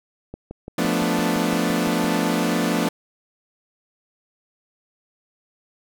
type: click train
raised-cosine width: 2 ms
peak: -20 dBFS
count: 11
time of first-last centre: 0.34-2.044 s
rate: 5.87 Hz
type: chord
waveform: sawtooth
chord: B half-diminished seventh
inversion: second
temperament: equal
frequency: 174.61 / 220 / 246.9 / 293.7 Hz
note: F3 / A3 / B3 / D4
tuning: 0 / 0 / 0 / 0 cents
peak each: -21 dBFS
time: 0.78-2.89 s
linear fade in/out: 5 ms
effects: none